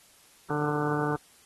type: harmonic tone with a mistuned harmonic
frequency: 148.6 Hz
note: D3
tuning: 21 cents sharp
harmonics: 1 / 2 / 3 / 4 / 5 / 6 / 7 / 8 / 9 / 10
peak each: -32 / -32 / -32 / -43 / -38 / -36 / -43 / -36 / -42 / -38 dBFS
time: 0.5-1.16 s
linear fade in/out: 2 ms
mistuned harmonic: 4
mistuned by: -27 cents
effects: white hiss -58 dBFS RMS until 1.45 s + AAC 32 kbps